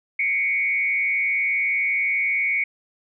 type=tone with frequency modulation; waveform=sine; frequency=2222 Hz; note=C#7; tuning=4 cents sharp; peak=-19 dBFS; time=0.19-2.64 s; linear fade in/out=5 ms; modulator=145 Hz; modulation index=0.66; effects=none